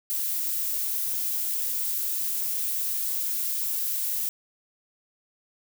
violet noise, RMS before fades -28 dBFS, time 0.1-4.29 s, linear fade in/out 0 ms, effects none

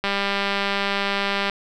click train, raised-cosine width 0.3 ms, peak -7 dBFS, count 291, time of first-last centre 0.04-1.497 s, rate 199 Hz, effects none

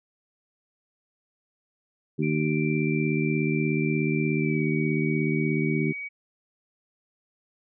harmonic tone, 76.7 Hz, D#2, 24 cents flat, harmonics 2 / 3 / 4 / 5, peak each -26 / -28 / -29 / -30 dBFS, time 2.18-5.93 s, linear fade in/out 20 ms
sine tone with pitch glide, 2349 to 2260 Hz, D7 to C#7, 0 to +33 cents, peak -32 dBFS, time 2.22-6.09 s, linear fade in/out 20 ms, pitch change -67 cents, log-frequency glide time 4.37-4.65 s
effects none

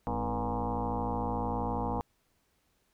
sine tone with frequency modulation, 368.5 Hz, F#4, 7 cents flat, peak -29 dBFS, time 0.07-2.01 s, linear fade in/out 0 ms, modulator 114 Hz, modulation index 5.5, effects pink hiss -73 dBFS RMS until 2.93 s

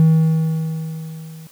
triangle tone with level ramp, 160 Hz, D#3, 49 cents sharp, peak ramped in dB -5 to -33 dBFS, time 0-1.47 s, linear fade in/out 0 ms, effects tanh soft clip ceiling -3 dBFS + white hiss -48 dBFS RMS until 1.51 s

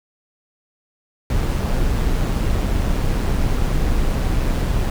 brown noise with amplitude modulation, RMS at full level -17 dBFS, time 1.3-4.9 s, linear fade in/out 2 ms, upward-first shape sine, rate 131 Hz, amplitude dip 30%, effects none

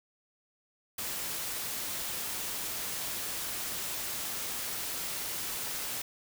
white noise, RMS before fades -36 dBFS, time 0.98-6.02 s, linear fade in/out 5 ms, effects none

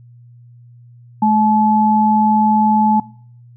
sine tone pair together, 214.4 / 860 Hz, A3 / A5, -45 / -40 cents, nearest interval 2 octaves, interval 2405 cents, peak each -13 dBFS, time 1.22-3 s, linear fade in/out 5 ms, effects noise-tail reverb RT60 0.6 s tail -23 dB re dry + added 120 Hz sine -40 dBFS peak until 3.56 s

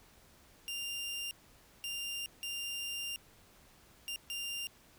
sawtooth tone bursts at uneven times, 2794 Hz, F7, in tune, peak -34 dBFS, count 5, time 0.68-1.31 / 1.84-2.26 / 2.43-3.16 / 4.08-4.16 / 4.3-4.67 s, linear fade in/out 0 ms, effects pink hiss -62 dBFS RMS until 4.98 s

